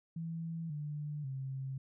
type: tone with pitch steps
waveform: sine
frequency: 164.81 / 148.54 / 133.87 Hz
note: E3 / D3 / C3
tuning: 0 / +20 / +40 cents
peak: -37 dBFS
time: 0.16-1.78 s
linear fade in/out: 5 ms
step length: 540 ms
effects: none